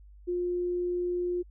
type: tone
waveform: sine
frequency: 354.6 Hz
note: F4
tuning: 26 cents sharp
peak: -27 dBFS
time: 0.27-1.43 s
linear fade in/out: 20 ms
effects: added 50 Hz sine -49 dBFS peak until 1.5 s